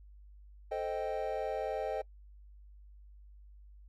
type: chord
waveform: triangle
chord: A half-diminished seventh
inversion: none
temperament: equal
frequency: 440 / 523.3 / 622.3 / 784 Hz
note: A4 / C5 / Eb5 / G5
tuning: 0 / 0 / 0 / 0 cents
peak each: -37 / -37 / -36 / -37 dBFS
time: 0.71-2.02 s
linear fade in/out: 10 ms
effects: noise-tail reverb RT60 0.1 s tail -23 dB re dry + added 50 Hz sine -52 dBFS peak until 3.88 s